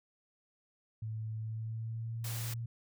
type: tone with pitch glide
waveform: sine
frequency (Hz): 110 to 116.14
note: A2 to A#2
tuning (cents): 0 to -6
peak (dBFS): -36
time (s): 1.02-2.66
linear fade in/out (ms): 5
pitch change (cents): +94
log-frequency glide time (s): 1.38-2.46
type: noise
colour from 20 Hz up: white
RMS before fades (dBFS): -43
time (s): 2.24-2.54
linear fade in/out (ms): 5
effects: none